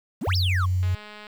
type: exponential two-way sweep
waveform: triangle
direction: up then down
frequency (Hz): 158.5 to 5588 to 1034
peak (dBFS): -24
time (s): 0.21-0.66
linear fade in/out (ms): 10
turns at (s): 0.36
type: tone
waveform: sine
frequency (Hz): 91.4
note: F#2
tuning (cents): -21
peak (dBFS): -20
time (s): 0.27-0.95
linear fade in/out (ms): 5
type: click train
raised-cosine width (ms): 0.3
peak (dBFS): -26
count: 93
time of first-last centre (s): 0.83-1.268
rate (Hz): 210
effects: 8-bit